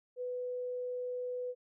sine tone, 496.9 Hz, B4, 11 cents sharp, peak -35 dBFS, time 0.16-1.55 s, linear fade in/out 50 ms, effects none

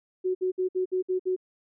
sine tone bursts, 370 Hz, F#4, in tune, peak -23 dBFS, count 7, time 0.24-1.364 s, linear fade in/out 20 ms, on 110 ms, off 59 ms, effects none

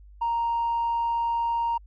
triangle tone with tanh clipping, 932.3 Hz, A#5, in tune, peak -23 dBFS, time 0.21-1.78 s, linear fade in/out 10 ms, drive 5 dB, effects added 50 Hz sine -46 dBFS peak until 1.86 s

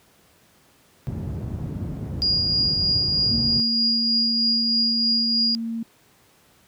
white low-pass noise, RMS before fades -27 dBFS, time 1.07-3.6 s, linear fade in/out 0 ms, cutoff 130 Hz, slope 12 dB/octave
sine tone with tremolo, 4853 Hz, D#8, 44 cents flat, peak -17 dBFS, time 2.22-5.55 s, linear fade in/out 0 ms, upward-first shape triangle, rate 3.2 Hz, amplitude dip 35%
sine tone, 228.5 Hz, A#3, 34 cents flat, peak -25 dBFS, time 3.31-5.83 s, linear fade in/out 5 ms
effects pink hiss -57 dBFS RMS until 6.67 s + high-pass 80 Hz 12 dB/octave

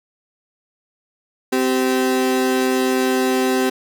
35% pulse tone pair together, 258.7 / 387.6 Hz, C4 / G4, -19 / -20 cents, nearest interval perfect fifth, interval 699 cents, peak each -17 dBFS, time 1.52-3.7 s, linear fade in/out 10 ms, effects none

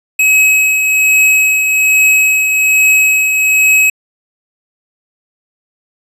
square tone with tremolo, 2557 Hz, D#7, 47 cents sharp, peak -6 dBFS, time 0.19-3.9 s, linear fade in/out 5 ms, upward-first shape triangle, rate 1.2 Hz, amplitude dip 45%, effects resampled to 32000 Hz

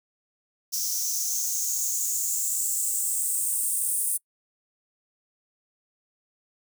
blue noise with high-pass filter sweep, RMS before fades -27 dBFS, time 0.72-4.18 s, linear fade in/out 20 ms, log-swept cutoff 5700 to 9400 Hz, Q 6.1, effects noise-tail reverb RT60 0.1 s tail -26 dB re dry

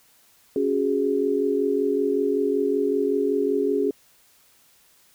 sine chord, C# suspended fourth, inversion none, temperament equal, 277.2 / 370 / 415.3 Hz, C#4 / F#4 / G#4, 0 / 0 / 0 cents, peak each -25 / -26 / -22 dBFS, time 0.56-3.91 s, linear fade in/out 2 ms, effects white hiss -58 dBFS RMS until 5.14 s

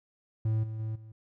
triangle tone with level steps, 110 Hz, A2, in tune, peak -23 / -32 / -29 / -43 dBFS, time 0.45-1.12 s, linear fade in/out 5 ms, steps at 0.63 / 0.79 / 0.95 s, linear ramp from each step 10 ms, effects none

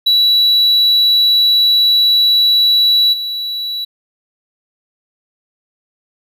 triangle tone with level steps, 3928 Hz, B7, 10 cents flat, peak -6 / -17 dBFS, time 0.06-3.85 s, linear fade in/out 10 ms, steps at 3.12 s, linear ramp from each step 20 ms, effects tanh soft clip ceiling -2 dBFS

